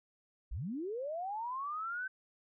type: linear sweep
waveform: sine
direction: up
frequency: 36 to 1551 Hz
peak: -36 dBFS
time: 0.51-2.08 s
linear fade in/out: 10 ms
effects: none